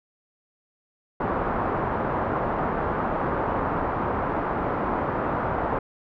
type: low-pass noise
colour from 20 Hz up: white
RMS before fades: -26 dBFS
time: 1.2-5.79 s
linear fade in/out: 5 ms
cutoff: 1200 Hz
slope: 24 dB/octave
effects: none